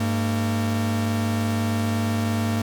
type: tone pair together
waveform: 45% pulse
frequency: 100.95 / 227.8 Hz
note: G#2 / A#3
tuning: -49 / -40 cents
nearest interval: octave + major second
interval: 1409 cents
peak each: -24 dBFS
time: 0-2.62 s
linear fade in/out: 5 ms
effects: none